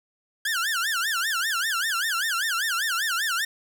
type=tone with vibrato; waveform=sawtooth; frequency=1568 Hz; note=G6; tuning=in tune; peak=-20 dBFS; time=0.45-3.45 s; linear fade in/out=5 ms; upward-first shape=sine; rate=5.1 Hz; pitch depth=270 cents each way; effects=9-bit